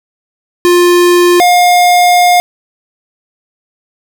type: tone pair in turn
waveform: square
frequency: 352.1 / 711.6 Hz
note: F4 / F5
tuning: +14 / +32 cents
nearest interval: octave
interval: 1218 cents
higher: second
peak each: -5 dBFS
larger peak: neither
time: 0.65-1.4 / 1.4-2.4 s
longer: second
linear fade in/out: 0 ms
effects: none